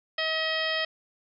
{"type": "harmonic tone", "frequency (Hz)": 637, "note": "D#5", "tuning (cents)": 41, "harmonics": [1, 2, 3, 4, 5, 6, 7, 8], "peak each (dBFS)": [-32, -37, -30, -36, -32, -39, -40, -36], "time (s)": [0.18, 0.85], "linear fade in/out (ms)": 5, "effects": []}